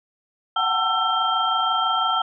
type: tone cluster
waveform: sine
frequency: 736 / 762 / 892 / 1337 / 3171 Hz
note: F#5 / G5 / A5 / E6 / G7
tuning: -9 / -49 / +23 / +24 / +19 cents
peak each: -29 / -28 / -27 / -21 / -26 dBFS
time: 0.56-2.22 s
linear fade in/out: 5 ms
effects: none